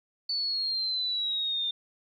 sine exponential sweep, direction down, 4500 to 3594 Hz, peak -27 dBFS, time 0.29-1.71 s, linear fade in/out 5 ms, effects 11-bit

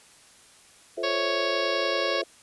sine chord, F major seventh, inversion none, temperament just, 349.2 / 436.5 / 523.8 / 654.8 Hz, F4 / A4 / C5 / E5, 0 / -14 / +2 / -12 cents, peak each -34 dBFS, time 0.97-2.24 s, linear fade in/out 10 ms
harmonic tone, 554.4 Hz, C#5, in tune, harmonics 1 / 2 / 3 / 4 / 5 / 6 / 7 / 8 / 9 / 10, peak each -29 / -32 / -34 / -35 / -36 / -37 / -37 / -38 / -39 / -39 dBFS, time 1.03-2.22 s, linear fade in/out 10 ms
effects white hiss -54 dBFS RMS until 2.42 s + resampled to 24000 Hz

